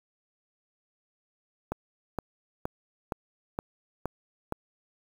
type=click train; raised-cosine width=1 ms; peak=-16 dBFS; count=7; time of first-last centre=1.72-4.524 s; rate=2.14 Hz; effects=7-bit